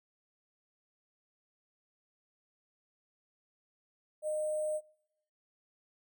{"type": "tone with sample-and-hold", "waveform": "sine", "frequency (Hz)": 614, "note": "D#5", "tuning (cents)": -23, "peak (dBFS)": -31, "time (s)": [4.22, 4.81], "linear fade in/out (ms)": 50, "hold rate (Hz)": 8820, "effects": ["noise-tail reverb RT60 0.8 s tail -23 dB re dry"]}